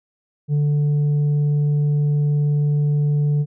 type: tone with tanh clipping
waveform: sine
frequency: 146.83 Hz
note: D3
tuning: in tune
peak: -16 dBFS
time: 0.48-3.46 s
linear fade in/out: 50 ms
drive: 3 dB
effects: none